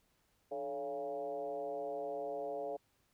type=tone with frequency modulation; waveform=sine; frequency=562 Hz; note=C#5; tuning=24 cents sharp; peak=-37 dBFS; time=0.51-2.77 s; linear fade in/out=10 ms; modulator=131 Hz; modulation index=1.3; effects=pink hiss -75 dBFS RMS until 3.13 s